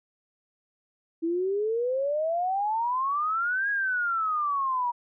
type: exponential two-way sweep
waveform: sine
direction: up then down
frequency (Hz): 323.3 to 1661.2 to 950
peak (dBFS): -24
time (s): 1.22-4.92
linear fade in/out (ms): 20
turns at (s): 3.7
effects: none